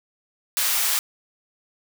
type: high-pass noise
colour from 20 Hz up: white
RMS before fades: -22 dBFS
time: 0.57-0.99 s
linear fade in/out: 0 ms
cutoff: 950 Hz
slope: 12 dB/octave
effects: none